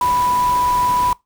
sine tone in noise, 987.8 Hz, B5, in tune, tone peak -14 dBFS, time 0.01-1.13 s, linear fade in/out 2 ms, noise pink, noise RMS -29 dBFS, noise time 0.01-1.13 s, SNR +12 dB, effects noise-tail reverb RT60 0.2 s tail -23 dB re dry

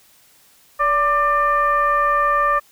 sine tone with frequency modulation, 1185 Hz, D6, 15 cents sharp, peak -14 dBFS, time 0.79-2.6 s, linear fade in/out 20 ms, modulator 609 Hz, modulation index 0.78, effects white hiss -53 dBFS RMS until 2.71 s

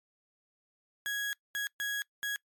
35% pulse tone bursts at uneven times, 1660 Hz, G#6, 1 cent flat, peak -30 dBFS, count 4, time 1.06-1.33 / 1.55-1.67 / 1.8-2.02 / 2.23-2.36 s, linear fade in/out 0 ms, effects noise-tail reverb RT60 0.1 s tail -23 dB re dry + MP3 96 kbps

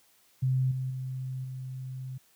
sine tone with level steps, 130 Hz, C3, 11 cents flat, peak -23 / -29 / -32 / -35 dBFS, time 0.42-2.18 s, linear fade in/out 10 ms, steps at 0.71 / 0.9 / 1.44 s, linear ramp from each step 5 ms, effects white hiss -64 dBFS RMS until 2.35 s + high-pass 60 Hz 12 dB/octave

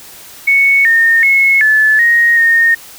sine tone with pitch steps, 2215 / 1830 / 2182 / 1735 / 1872 / 1842 Hz, C#7 / A#6 / C#7 / A6 / A#6 / A#6, -2 / -32 / -28 / -25 / +7 / -21 cents, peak -6 dBFS, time 0.47-2.75 s, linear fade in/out 10 ms, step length 380 ms, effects white hiss -35 dBFS RMS until 2.98 s

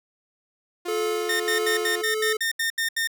sawtooth tone, 351.9 Hz, F4, 13 cents sharp, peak -26 dBFS, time 0.85-2.02 s, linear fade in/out 10 ms
square tone with tremolo, 433.4 Hz, A4, 26 cents flat, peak -24 dBFS, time 0.88-2.37 s, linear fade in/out 5 ms, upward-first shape sine, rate 1.6 Hz, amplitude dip 45%
sawtooth tone bursts, 1823 Hz, A#6, 39 cents flat, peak -19 dBFS, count 10, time 1.29-3.074 s, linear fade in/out 5 ms, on 110 ms, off 76 ms
effects none

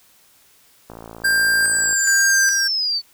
click train, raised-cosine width 1 ms, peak -22 dBFS, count 59, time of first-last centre 0.9-1.928 s, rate 56.4 Hz
square tone with tremolo, 1589 Hz, G6, 23 cents sharp, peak -15 dBFS, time 1.24-2.68 s, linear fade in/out 10 ms, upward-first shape square, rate 1.2 Hz, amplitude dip 45%
sine linear sweep, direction down, 8370 to 4457 Hz, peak -18 dBFS, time 1.61-3.02 s, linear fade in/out 50 ms
effects white hiss -54 dBFS RMS until 3.13 s

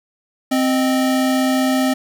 square tone pair together, 260.9 / 620.5 Hz, C4 / D#5, -5 / -5 cents, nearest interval octave + minor third, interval 1500 cents, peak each -16 / -23 dBFS, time 0.51-1.94 s, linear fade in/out 10 ms, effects 9-bit

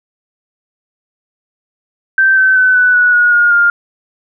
sine tone with pitch steps, 1557 / 1534.7 / 1512.7 / 1491 / 1469.6 / 1448.5 / 1427.8 / 1407.3 Hz, G6 / G6 / F#6 / F#6 / F#6 / F#6 / F6 / F6, -12 / -37 / +38 / +13 / -12 / -37 / +38 / +13 cents, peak -6 dBFS, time 2.18-3.7 s, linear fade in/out 2 ms, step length 190 ms, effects none

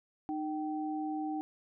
sine tone pair together, 307 / 772.9 Hz, D#4 / G5, -23 / -25 cents, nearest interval octave + major third, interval 1598 cents, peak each -34 / -38 dBFS, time 0.29-1.41 s, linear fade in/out 0 ms, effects none

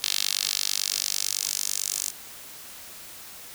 10% pulse tone with high-pass filter sweep, 49 Hz, G1, in tune, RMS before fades -28 dBFS, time 0.02-2.11 s, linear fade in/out 20 ms, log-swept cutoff 3900 to 6900 Hz, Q 1.8, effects white hiss -43 dBFS RMS until 3.54 s

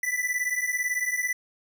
square beating tone pair, 1975.5 / 1993.5 Hz, B6 / B6, 0 / +16 cents, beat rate 18 Hz, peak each -29 dBFS, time 0.03-1.33 s, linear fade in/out 5 ms, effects none

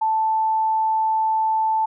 sine tone, 880 Hz, A5, in tune, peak -17 dBFS, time 0.01-1.86 s, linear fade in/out 10 ms, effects none

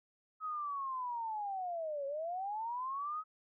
sine linear two-way sweep, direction down then up, 1280 to 544 to 1280 Hz, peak -36 dBFS, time 0.4-3.24 s, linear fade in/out 50 ms, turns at 2.06 s, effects none

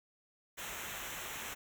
pink noise with comb filter, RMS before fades -43 dBFS, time 0.57-1.55 s, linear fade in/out 20 ms, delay 0.21 ms, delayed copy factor -0.75, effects none

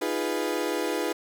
35% pulse chord, F half-diminished seventh, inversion third, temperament equal, 311.1 / 349.2 / 415.3 / 493.9 Hz, Eb4 / F4 / Ab4 / Cb5, 0 / 0 / 0 / 0 cents, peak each -30 dBFS, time 0.01-1.13 s, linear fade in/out 10 ms, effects none

